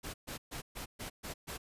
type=noise bursts; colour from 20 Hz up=pink; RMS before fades=-42 dBFS; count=7; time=0.03-1.58 s; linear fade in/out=20 ms; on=110 ms; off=130 ms; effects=resampled to 32000 Hz